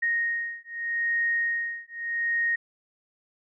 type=beating tone pair; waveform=sine; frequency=1864 / 1864.81 Hz; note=A#6 / A#6; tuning=-1 / 0 cents; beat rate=0.81 Hz; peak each=-28 dBFS; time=0.02-2.56 s; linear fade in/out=10 ms; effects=none